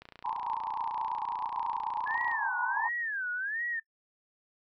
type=click train; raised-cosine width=0.3 ms; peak=-31 dBFS; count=68; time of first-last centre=0.02-2.315 s; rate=29.2 Hz
type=band-pass noise; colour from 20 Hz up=white; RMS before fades=-34 dBFS; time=0.24-2.89 s; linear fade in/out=10 ms; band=860 to 1000 Hz; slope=96 dB/octave
type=tone with vibrato; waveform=sine; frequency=1670 Hz; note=G#6; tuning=9 cents sharp; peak=-31 dBFS; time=2.06-3.8 s; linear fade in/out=10 ms; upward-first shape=sine; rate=1.4 Hz; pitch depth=240 cents each way
effects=noise-tail reverb RT60 0.1 s tail -23 dB re dry